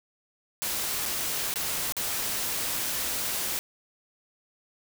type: noise with dropouts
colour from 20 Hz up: white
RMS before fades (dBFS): -30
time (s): 0.62-3.59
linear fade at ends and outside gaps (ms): 0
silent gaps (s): 1.056-1.06 / 1.539-1.558 / 1.923-1.967
effects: none